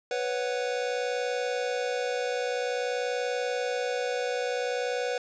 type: chord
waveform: square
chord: B suspended second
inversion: none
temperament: equal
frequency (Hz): 493.9 / 554.4 / 740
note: B4 / C#5 / F#5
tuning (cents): 0 / 0 / 0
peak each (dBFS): -30 / -35 / -36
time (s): 0.11-5.18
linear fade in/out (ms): 2
effects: resampled to 16000 Hz + 11-bit